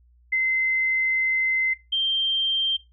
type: tone pair in turn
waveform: sine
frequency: 2063 / 3160 Hz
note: C7 / G7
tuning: -25 / +13 cents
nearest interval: perfect fifth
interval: 738 cents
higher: second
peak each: -19 dBFS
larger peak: neither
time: 0.32-1.74 / 1.92-2.77 s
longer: first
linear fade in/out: 10 ms
effects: noise-tail reverb RT60 0.2 s tail -17 dB re dry + added 60 Hz sine -54 dBFS peak until 2.92 s